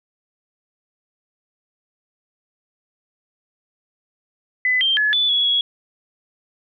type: tone with pitch steps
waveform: sine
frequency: 2008 / 3160 / 1705 / 3480 / 3368 / 3342 Hz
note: B6 / G7 / G#6 / A7 / G#7 / G#7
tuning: +28 / +13 / +45 / -20 / +24 / +10 cents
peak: -15 dBFS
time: 4.65-5.61 s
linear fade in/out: 2 ms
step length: 160 ms
effects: none